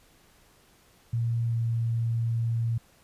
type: tone with pitch glide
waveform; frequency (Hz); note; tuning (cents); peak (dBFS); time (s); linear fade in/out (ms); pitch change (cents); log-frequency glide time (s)
sine; 116.54 to 115.53; A#2 to A#2; 0 to -15; -24; 1.13-2.78; 5; -15; 1.48-1.54
effects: pink hiss -60 dBFS RMS until 3.03 s + resampled to 32000 Hz